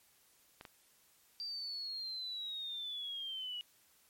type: clicks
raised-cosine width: 0.3 ms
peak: -32 dBFS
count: 2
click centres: 0.611 / 0.652 s
type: linear sweep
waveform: sine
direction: down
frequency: 4704 to 2898 Hz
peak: -39 dBFS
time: 1.4-3.61 s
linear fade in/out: 0 ms
effects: white hiss -68 dBFS RMS until 4.09 s + MP3 64 kbps